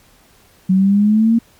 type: exponential sweep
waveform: sine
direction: up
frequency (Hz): 185 to 233.1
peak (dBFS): -9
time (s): 0.69-1.39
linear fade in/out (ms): 10
effects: pink hiss -51 dBFS RMS until 1.59 s + MP3 96 kbps